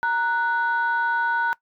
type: tone pair together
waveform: sine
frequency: 932.3 / 1478.8 Hz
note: A#5 / F#6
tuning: 0 / -1 cents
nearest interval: minor sixth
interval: 799 cents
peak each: -22 / -21 dBFS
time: 0.03-1.53 s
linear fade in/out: 0 ms
effects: noise-tail reverb RT60 0.1 s tail -21 dB re dry + tanh soft clip ceiling -14 dBFS